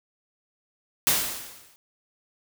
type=noise with exponential decay; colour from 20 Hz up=white; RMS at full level=-19 dBFS; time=1.07-1.76 s; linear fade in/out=0 ms; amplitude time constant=150 ms; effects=none